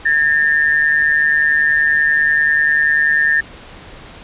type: tone pair together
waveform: sine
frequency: 1654.7 / 1805 Hz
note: G#6 / A6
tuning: -7 / +44 cents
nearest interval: major second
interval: 151 cents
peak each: -17 / -12 dBFS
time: 0.05-3.41 s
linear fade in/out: 10 ms
effects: pink hiss -37 dBFS RMS until 4.23 s + resampled to 8000 Hz